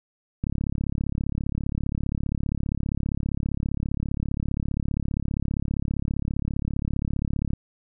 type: click train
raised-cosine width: 5 ms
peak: -14 dBFS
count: 250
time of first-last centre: 0.44-7.534 s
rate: 35.1 Hz
effects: none